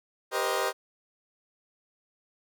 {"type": "chord", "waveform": "20% pulse", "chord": "C minor seventh", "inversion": "second", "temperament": "equal with one note detuned", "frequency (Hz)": [392, 477.9, 523.3, 622.3], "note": ["G4", "Bb4", "C5", "Eb5"], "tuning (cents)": [0, 43, 0, 0], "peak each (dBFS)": -27, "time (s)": [0.31, 0.73], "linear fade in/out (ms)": 50, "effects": []}